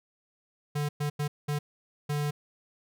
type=tone bursts at uneven times; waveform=square; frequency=146.83 Hz; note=D3; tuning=in tune; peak=-28 dBFS; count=5; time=0.75-0.89 / 1-1.1 / 1.19-1.28 / 1.48-1.59 / 2.09-2.31 s; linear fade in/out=10 ms; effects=none